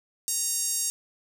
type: tone with high-pass filter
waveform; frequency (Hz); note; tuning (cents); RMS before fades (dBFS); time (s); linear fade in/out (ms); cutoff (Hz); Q
5% pulse; 932.3; A#5; 0; -28; 0.28-0.9; 0; 6700; 1.6
effects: none